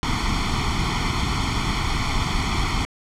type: noise with comb filter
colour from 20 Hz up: pink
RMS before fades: -22 dBFS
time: 0.03-2.85 s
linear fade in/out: 0 ms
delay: 0.91 ms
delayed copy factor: +0.95
effects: low-pass 5000 Hz 12 dB/octave